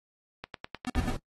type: click train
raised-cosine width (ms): 0.3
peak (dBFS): -20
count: 6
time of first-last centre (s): 0.44-0.951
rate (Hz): 9.78
type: tone bursts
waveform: square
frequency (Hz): 250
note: B3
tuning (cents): +21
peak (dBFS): -30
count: 3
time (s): 0.87-1.103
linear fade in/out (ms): 0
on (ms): 27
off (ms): 76
type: noise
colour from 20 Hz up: brown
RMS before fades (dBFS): -31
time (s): 0.95-1.17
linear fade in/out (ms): 10
effects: noise-tail reverb RT60 0.1 s tail -21 dB re dry + AAC 32 kbps